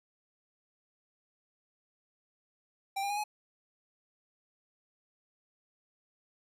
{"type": "tone with pitch steps", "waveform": "square", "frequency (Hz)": [784, 802.8, 822, 841.7], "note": ["G5", "G5", "G#5", "G#5"], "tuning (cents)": [0, 41, -18, 23], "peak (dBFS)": -32, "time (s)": [2.96, 3.24], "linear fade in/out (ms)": 10, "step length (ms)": 70, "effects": ["resampled to 32000 Hz"]}